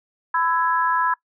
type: chord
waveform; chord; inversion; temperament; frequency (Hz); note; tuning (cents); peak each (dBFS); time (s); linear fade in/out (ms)
sine; E major; second; equal with one note detuned; 1003.3 / 1318.5 / 1661.2; B5 / E6 / G#6; +27 / 0 / 0; -20 / -24 / -24; 0.34-1.14; 5
effects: noise-tail reverb RT60 0.1 s tail -22 dB re dry